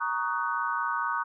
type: chord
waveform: sine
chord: D# minor seventh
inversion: second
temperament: just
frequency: 933.4 / 1120.1 / 1244.5 / 1493.4 Hz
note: A#5 / C#6 / D#6 / F#6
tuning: +2 / +18 / 0 / +16 cents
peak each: -32 dBFS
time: 0-1.24 s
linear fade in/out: 20 ms
effects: none